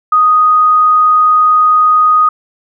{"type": "tone", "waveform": "sine", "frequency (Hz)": 1244.5, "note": "D#6", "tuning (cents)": 0, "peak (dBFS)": -5, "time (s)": [0.12, 2.29], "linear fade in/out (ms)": 5, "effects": []}